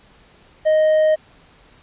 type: tone with hard clipping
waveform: triangle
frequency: 622.3 Hz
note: D#5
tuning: in tune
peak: -13 dBFS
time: 0.65-1.16 s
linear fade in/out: 20 ms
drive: 6 dB
effects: pink hiss -51 dBFS RMS until 1.82 s + resampled to 8000 Hz